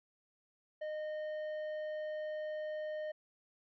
triangle tone with tanh clipping, 614 Hz, D#5, 23 cents flat, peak -39 dBFS, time 0.81-3.12 s, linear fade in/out 10 ms, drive 12 dB, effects none

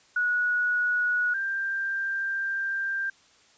sine tone pair in turn, 1462 / 1583.5 Hz, F#6 / G6, -21 / +17 cents, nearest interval minor second, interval 138 cents, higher second, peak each -22 / -26 dBFS, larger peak first, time 0.16-1.34 / 1.34-3.1 s, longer second, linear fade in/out 5 ms, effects white hiss -59 dBFS RMS until 3.57 s + resampled to 16000 Hz

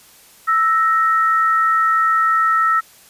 sine tone pair together, 1318.5 / 1864.6 Hz, E6 / A#6, 0 / 0 cents, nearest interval tritone, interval 600 cents, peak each -13 / -21 dBFS, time 0.47-2.81 s, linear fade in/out 20 ms, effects white hiss -47 dBFS RMS until 3.09 s + resampled to 32000 Hz

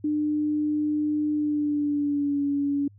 sine tone with pitch glide, 300 to 283.7 Hz, D4 to C#4, +37 to +40 cents, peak -22 dBFS, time 0.04-2.88 s, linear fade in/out 5 ms, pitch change -97 cents, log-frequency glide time 1.33-2.42 s, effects added 101 Hz sine -49 dBFS peak until 2.98 s

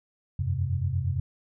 sine chord, F suspended second, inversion none, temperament equal with one note detuned, 87.31 / 95.93 / 130.81 Hz, F2 / G2 / C3, 0 / -37 / 0 cents, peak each -29 dBFS, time 0.39-1.2 s, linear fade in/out 5 ms, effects none

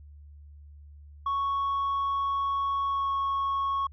sine tone with pitch glide, 1109 to 1102 Hz, C#6 to C#6, 0 to -11 cents, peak -23 dBFS, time 1.26-3.87 s, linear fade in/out 5 ms, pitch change -11 cents, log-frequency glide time 2.87-3.11 s, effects tanh soft clip ceiling -24 dBFS + added 73 Hz sine -46 dBFS peak until 3.92 s

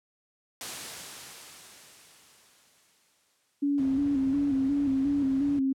white noise with exponential decay, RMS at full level -35 dBFS, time 0.61-3.88 s, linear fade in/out 1 ms, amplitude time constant 710 ms
sine tone with vibrato, 276 Hz, C#4, 7 cents flat, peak -23 dBFS, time 3.62-5.73 s, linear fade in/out 10 ms, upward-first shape square, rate 2.8 Hz, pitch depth 52 cents each way
brown noise, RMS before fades -39 dBFS, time 3.78-5.59 s, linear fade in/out 0 ms
effects high-pass 80 Hz 12 dB/octave + low-pass 10000 Hz 12 dB/octave

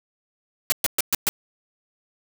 white noise bursts, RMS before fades -20 dBFS, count 5, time 0.7-1.29 s, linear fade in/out 0 ms, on 22 ms, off 120 ms, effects none

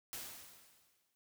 white noise with exponential decay, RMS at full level -43 dBFS, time 0.13-1.15 s, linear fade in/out 0 ms, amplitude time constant 220 ms, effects none

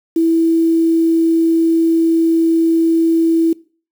sine tone with quantisation, 328.8 Hz, E4, 4 cents flat, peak -10 dBFS, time 0.16-3.53 s, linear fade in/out 5 ms, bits 6, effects noise-tail reverb RT60 0.4 s tail -22 dB re dry

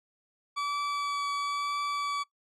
40% pulse tone with vibrato, 1148 Hz, D6, 40 cents flat, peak -28 dBFS, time 0.56-2.24 s, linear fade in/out 20 ms, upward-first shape triangle, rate 1 Hz, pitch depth 11 cents each way, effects noise-tail reverb RT60 0.1 s tail -20 dB re dry + low-pass 6000 Hz 12 dB/octave

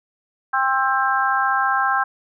harmonic tone, 265.1 Hz, C4, 23 cents sharp, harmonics 3 / 4 / 5 / 6, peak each -22 / -22 / -22 / -22 dBFS, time 0.53-2.04 s, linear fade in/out 10 ms, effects none

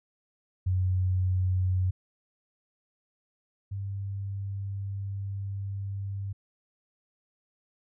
sine tone pair in turn, 92.4 / 98.73 Hz, F#2 / G2, -2 / +13 cents, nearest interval minor second, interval 115 cents, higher second, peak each -23 / -31 dBFS, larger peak first, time 0.66-1.91 / 3.71-6.33 s, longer second, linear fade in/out 10 ms, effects none

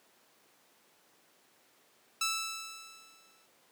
10% pulse tone with exponential decay, 1318.5 Hz, E6, in tune, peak -20 dBFS, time 2.21-3.46 s, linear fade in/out 5 ms, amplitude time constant 270 ms, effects pink hiss -65 dBFS RMS until 3.71 s + high-pass 300 Hz 12 dB/octave

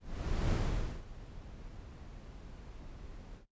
brown noise with ADSR envelope, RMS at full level -29 dBFS, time 0-3.46 s, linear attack 520 ms, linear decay 500 ms, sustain -19 dB, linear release 100 ms, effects noise-tail reverb RT60 0.2 s tail -24 dB re dry + resampled to 16000 Hz

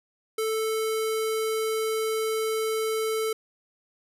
square tone with low-pass filter, 440 Hz, A4, in tune, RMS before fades -27 dBFS, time 0.38-3.33 s, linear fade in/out 5 ms, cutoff 12000 Hz, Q 2, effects none

